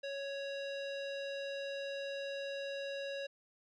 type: tone with low-pass filter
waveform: square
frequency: 555 Hz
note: C#5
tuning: 2 cents sharp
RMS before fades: -41 dBFS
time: 0.03-3.27 s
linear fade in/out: 10 ms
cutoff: 3900 Hz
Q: 2.1
effects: none